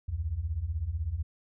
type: beating tone pair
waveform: sine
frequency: 69.3 / 85.3 Hz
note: C#2 / F2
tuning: 0 / -40 cents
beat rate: 16 Hz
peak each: -34 / -31 dBFS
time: 0.08-1.23 s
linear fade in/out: 10 ms
effects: none